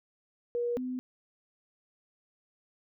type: tone pair in turn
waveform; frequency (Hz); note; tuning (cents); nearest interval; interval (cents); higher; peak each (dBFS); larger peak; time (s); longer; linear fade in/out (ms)
sine; 478.7 / 253.6; A#4 / B3; +46 / +46; major seventh; 1100; first; -28 / -32; first; 0.55-0.77 / 0.77-0.99; neither; 0
effects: none